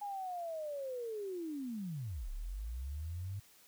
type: linear two-way sweep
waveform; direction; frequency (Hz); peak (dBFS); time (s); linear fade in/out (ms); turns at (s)
sine; down then up; 830.6 to 31.95 to 101.8; -38; 0.01-3.4; 10; 2.29
effects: white hiss -63 dBFS RMS until 3.67 s